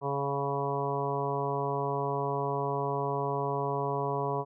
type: harmonic tone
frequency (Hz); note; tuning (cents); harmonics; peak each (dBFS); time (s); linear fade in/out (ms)
140; C#3; +18; 1 / 2 / 3 / 4 / 5 / 6 / 7 / 8; -35 / -42 / -33 / -39 / -36 / -43 / -34 / -40; 0.01-4.45; 50
effects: none